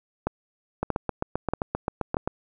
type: two click trains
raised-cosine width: 1 ms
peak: -10 / -11 dBFS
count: 4 / 12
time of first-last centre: 0.27-2.169 / 0.83-2.275 s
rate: 1.58 / 7.61 Hz
effects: none